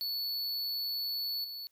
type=tone with level steps; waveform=square; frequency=4435 Hz; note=C#8; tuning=in tune; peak=-33 / -40 dBFS; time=0.01-1.67 s; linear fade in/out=0 ms; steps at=1.44 s; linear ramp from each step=5 ms; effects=white hiss -75 dBFS RMS until 1.71 s